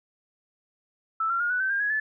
sine tone with pitch steps, 1318.5 / 1371.3 / 1426.3 / 1483.4 / 1542.8 / 1604.6 / 1668.9 / 1735.8 Hz, E6 / F6 / F6 / F#6 / G6 / G6 / G#6 / A6, 0 / -32 / +36 / +4 / -28 / +40 / +8 / -24 cents, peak -23 dBFS, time 1.2-2 s, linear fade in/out 5 ms, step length 100 ms, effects none

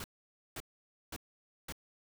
pink noise bursts, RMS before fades -42 dBFS, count 4, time 0-1.724 s, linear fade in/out 2 ms, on 41 ms, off 520 ms, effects none

